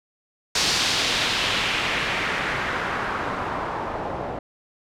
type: noise with low-pass filter sweep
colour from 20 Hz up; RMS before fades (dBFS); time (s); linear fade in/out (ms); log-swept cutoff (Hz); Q
white; -25; 0.55-4.39; 5; 5200 to 700; 1.5
effects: none